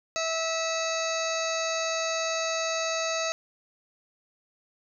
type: harmonic tone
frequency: 651 Hz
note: E5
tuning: 22 cents flat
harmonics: 1 / 2 / 3 / 4 / 6 / 7 / 8 / 9 / 10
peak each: -30 / -34 / -38 / -35 / -36 / -38 / -43 / -45 / -35 dBFS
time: 0.16-3.32 s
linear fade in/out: 0 ms
effects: none